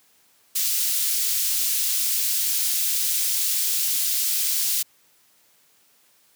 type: high-pass noise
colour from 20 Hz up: white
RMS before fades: -23 dBFS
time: 0.55-4.83 s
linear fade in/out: 10 ms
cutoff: 3700 Hz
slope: 12 dB/octave
effects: white hiss -60 dBFS RMS until 6.35 s + high-pass 100 Hz 12 dB/octave